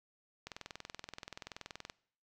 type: click train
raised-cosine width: 0.2 ms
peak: -26 dBFS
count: 31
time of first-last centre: 0.47-1.899 s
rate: 21 Hz
effects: noise-tail reverb RT60 0.6 s tail -22 dB re dry